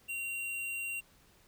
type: tone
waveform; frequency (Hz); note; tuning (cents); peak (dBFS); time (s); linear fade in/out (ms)
square; 2757; F7; -23; -36; 0.08-1.01; 20
effects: pink hiss -64 dBFS RMS until 1.47 s